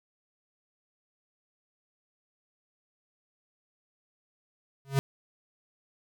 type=tone with exponential growth; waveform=square; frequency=137.1 Hz; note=C#3; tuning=19 cents flat; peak=-19 dBFS; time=4.85-4.99 s; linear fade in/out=0 ms; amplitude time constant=30 ms; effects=none